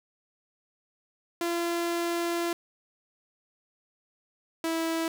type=tone pair in turn; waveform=sawtooth; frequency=341.7 / 327.5 Hz; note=F4 / E4; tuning=-38 / -11 cents; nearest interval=minor second; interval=73 cents; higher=first; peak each=-23 dBFS; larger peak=neither; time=1.41-2.53 / 4.64-5.08 s; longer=first; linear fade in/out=2 ms; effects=none